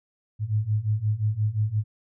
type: beating tone pair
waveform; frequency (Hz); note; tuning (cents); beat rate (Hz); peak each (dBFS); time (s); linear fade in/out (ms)
sine; 103.83 / 109.53; G#2 / A2; 0 / -7; 5.7; -26 / -24; 0.39-1.84; 50
effects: none